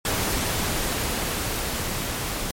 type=noise with level ramp; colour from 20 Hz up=pink; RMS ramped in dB=-24 to -29 dBFS; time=0.05-2.51 s; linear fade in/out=2 ms; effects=MP3 64 kbps